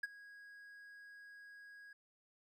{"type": "tone with ADSR envelope", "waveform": "triangle", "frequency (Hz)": 1650, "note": "G#6", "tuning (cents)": -12, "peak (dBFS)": -32, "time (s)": [0.03, 1.93], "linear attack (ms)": 7, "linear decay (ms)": 25, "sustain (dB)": -20, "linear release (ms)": 4, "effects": []}